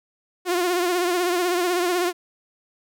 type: tone with vibrato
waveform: sawtooth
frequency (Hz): 355.2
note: F4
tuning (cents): +29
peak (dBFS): -16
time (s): 0.45-2.13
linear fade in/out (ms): 50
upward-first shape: triangle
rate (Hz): 16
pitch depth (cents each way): 75
effects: none